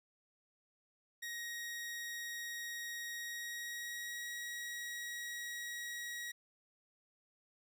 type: tone with pitch glide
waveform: sawtooth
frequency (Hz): 1884 to 1904.8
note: A#6 to A#6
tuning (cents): +18 to +37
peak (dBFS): -38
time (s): 1.22-6.32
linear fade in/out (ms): 10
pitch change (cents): +19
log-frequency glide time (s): 3.14-4.29
effects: none